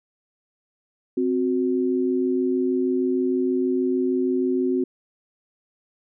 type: tone pair together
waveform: sine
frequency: 260.7 / 367.1 Hz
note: C4 / F#4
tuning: -6 / -14 cents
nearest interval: tritone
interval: 592 cents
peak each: -22 dBFS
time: 1.17-4.84 s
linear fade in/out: 5 ms
effects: none